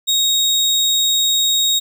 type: tone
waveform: 30% pulse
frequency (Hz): 3760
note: A#7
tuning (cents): +14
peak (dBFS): -11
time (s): 0.07-1.8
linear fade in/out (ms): 20
effects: none